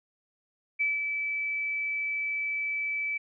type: tone with ADSR envelope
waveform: sine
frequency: 2307 Hz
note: D7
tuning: 31 cents flat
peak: -23 dBFS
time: 0.79-3.18 s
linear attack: 20 ms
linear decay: 180 ms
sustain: -5 dB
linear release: 11 ms
effects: none